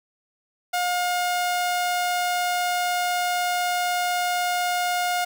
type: tone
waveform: sawtooth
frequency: 714 Hz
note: F5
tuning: 38 cents sharp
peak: -18 dBFS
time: 0.73-5.25 s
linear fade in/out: 10 ms
effects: none